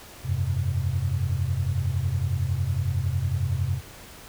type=chord; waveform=sine; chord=F suspended second; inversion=none; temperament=just; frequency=87.31 / 98.22 / 130.96 Hz; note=F2 / G2 / C3; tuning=0 / +4 / +2 cents; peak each=-27 dBFS; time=0.23-3.81 s; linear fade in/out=50 ms; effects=pink hiss -45 dBFS RMS until 4.28 s